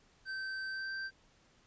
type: tone with pitch glide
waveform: square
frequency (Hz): 1549 to 1563.4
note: G6 to G6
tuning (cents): -21 to -5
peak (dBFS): -38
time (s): 0.25-1.11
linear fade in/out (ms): 50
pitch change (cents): +16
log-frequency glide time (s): 0.69-0.93
effects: pink hiss -67 dBFS RMS until 1.66 s + resampled to 16000 Hz